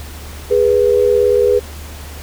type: tone pair together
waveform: sine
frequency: 412.9 / 491 Hz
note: G#4 / B4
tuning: -10 / -10 cents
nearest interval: minor third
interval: 300 cents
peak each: -12 dBFS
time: 0.5-1.6 s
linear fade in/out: 20 ms
effects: added 74 Hz sine -30 dBFS peak until 2.22 s + pink hiss -35 dBFS RMS until 2.22 s